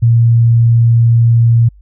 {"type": "tone", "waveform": "sine", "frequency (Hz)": 116.54, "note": "A#2", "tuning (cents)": 0, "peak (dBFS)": -5, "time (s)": [0.02, 1.69], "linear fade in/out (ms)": 10, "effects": ["added 50 Hz sine -38 dBFS peak until 1.81 s"]}